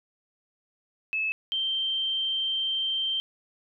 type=tone pair in turn; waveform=sine; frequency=2600 / 3137 Hz; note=E7 / G7; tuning=-24 / +1 cents; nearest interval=minor third; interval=325 cents; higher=second; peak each=-25 dBFS; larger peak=neither; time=1.13-1.32 / 1.52-3.2 s; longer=second; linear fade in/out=0 ms; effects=none